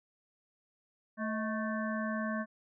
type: harmonic tone with a mistuned harmonic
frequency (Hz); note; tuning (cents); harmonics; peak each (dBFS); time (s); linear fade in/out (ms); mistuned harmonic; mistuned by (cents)
220; A3; 0; 1 / 3 / 5 / 7 / 8; -34 / -39 / -41 / -42 / -43; 1.17-2.46; 50; 3; -64
effects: none